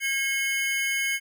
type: tone cluster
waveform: square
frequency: 1624 / 2173 / 3058 Hz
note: G#6 / C#7 / G7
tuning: -39 / -35 / -44 cents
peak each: -33 / -26 / -34 dBFS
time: 0-1.2 s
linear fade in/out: 50 ms
effects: none